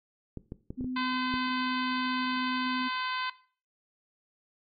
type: clicks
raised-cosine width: 3 ms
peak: -24 dBFS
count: 6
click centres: 0.373 / 0.521 / 0.705 / 0.809 / 0.844 / 1.34 s
type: tone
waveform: sine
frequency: 254.6 Hz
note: C4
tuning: 47 cents flat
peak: -31 dBFS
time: 0.77-2.89 s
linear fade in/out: 20 ms
type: harmonic tone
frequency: 511 Hz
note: C5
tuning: 41 cents flat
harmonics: 2 / 3 / 4 / 5 / 6 / 7 / 8 / 9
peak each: -32 / -36 / -38 / -40 / -42 / -43 / -44 / -45 dBFS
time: 0.96-3.3 s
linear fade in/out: 5 ms
effects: noise-tail reverb RT60 0.4 s tail -17 dB re dry + MP3 32 kbps